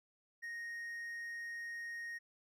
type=tone; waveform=triangle; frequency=1864.7 Hz; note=A#6; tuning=in tune; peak=-40 dBFS; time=0.42-2.19 s; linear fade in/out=20 ms; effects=none